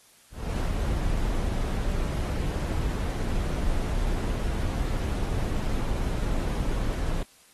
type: noise with ADSR envelope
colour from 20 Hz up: brown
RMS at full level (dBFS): -25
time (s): 0.3-7.23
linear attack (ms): 300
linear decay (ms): 13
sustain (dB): -2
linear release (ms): 3
effects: white hiss -57 dBFS RMS until 7.53 s + AAC 32 kbps